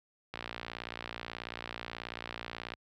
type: click train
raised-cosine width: 0.3 ms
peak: -22 dBFS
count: 141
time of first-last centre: 0.34-2.737 s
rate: 58.4 Hz
effects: high-pass 60 Hz 12 dB/octave